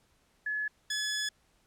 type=tone pair in turn; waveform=sine / 15% pulse; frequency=1706 / 1706 Hz; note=G#6 / G#6; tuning=+46 / +46 cents; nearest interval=unison; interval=0 cents; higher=neither; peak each=-30 / -24 dBFS; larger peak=second; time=0.46-0.68 / 0.9-1.29 s; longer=second; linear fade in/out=5 ms; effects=pink hiss -69 dBFS RMS until 1.66 s + low-pass 11000 Hz 12 dB/octave